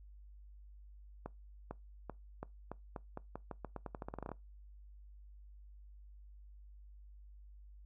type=accelerating click train; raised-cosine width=1 ms; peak=-28 dBFS; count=21; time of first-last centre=1.26-4.317 s; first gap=450 ms; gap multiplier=0.86; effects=noise-tail reverb RT60 0.2 s tail -22 dB re dry + added 50 Hz sine -53 dBFS peak until 7.85 s